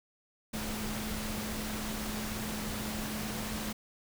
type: tone in noise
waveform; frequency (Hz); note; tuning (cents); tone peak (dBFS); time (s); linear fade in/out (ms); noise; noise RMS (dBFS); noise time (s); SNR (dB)
sine; 214.4; A3; -45; -38; 0.53-3.73; 10; pink; -38; 0.53-3.73; -3
effects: none